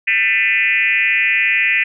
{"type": "tone with frequency modulation", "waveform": "sine", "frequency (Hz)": 2217, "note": "C#7", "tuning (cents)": 0, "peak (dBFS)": -12, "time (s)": [0.07, 1.84], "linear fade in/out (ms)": 10, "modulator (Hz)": 217, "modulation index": 1.9, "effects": []}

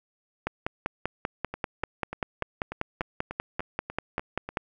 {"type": "two click trains", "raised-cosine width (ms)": 0.5, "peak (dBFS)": [-12, -19], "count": [22, 11], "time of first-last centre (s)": [[0.47, 4.572], [1.54, 4.49]], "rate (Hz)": [5.12, 3.39], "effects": []}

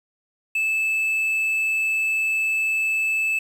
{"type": "tone with quantisation", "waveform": "triangle", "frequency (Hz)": 2622, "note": "E7", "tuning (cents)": -10, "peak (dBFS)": -18, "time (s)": [0.55, 3.39], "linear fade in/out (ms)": 5, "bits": 8, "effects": []}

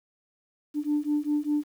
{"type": "beating tone pair", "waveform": "sine", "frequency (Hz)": [293.7, 298.7], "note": ["D4", "D4"], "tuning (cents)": [0, 29], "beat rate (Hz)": 5, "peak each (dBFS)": -26, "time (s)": [0.74, 1.65], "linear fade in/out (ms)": 50, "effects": ["tanh soft clip ceiling -18 dBFS", "9-bit"]}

